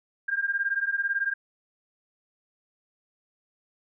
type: beating tone pair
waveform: sine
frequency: 1593 / 1611 Hz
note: G6 / G6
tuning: +27 / +47 cents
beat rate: 18 Hz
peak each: -28 / -27 dBFS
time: 0.28-1.34 s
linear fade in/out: 10 ms
effects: none